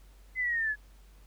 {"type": "exponential sweep", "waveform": "sine", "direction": "down", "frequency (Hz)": [2057, 1683], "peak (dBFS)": -27, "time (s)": [0.35, 0.76], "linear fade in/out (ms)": 50, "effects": ["added 48 Hz sine -52 dBFS peak until 1.26 s", "pink hiss -64 dBFS RMS until 1.26 s"]}